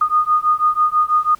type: beating tone pair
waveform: sine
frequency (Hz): 1227 / 1233.1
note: D#6 / D#6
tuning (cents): -25 / -16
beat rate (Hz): 6.1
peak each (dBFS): -16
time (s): 0.01-1.35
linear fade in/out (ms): 5
effects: pink hiss -49 dBFS RMS until 1.39 s + Opus 48 kbps